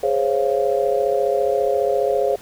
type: chord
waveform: sine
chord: Db major seventh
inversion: second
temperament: just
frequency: 415.8 / 519.7 / 554.4 / 693 Hz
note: Ab4 / C5 / Db5 / F5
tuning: +2 / -12 / 0 / -14 cents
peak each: -21 / -22 / -21 / -24 dBFS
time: 0.03-2.36 s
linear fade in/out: 5 ms
effects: pink hiss -44 dBFS RMS until 2.41 s